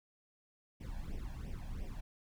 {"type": "noise with flanger", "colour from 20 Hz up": "brown", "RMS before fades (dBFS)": -42, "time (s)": [0.8, 2.01], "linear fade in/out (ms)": 10, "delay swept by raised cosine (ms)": [0.35, 1.23], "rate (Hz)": 2.9, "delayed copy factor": 0.9, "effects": []}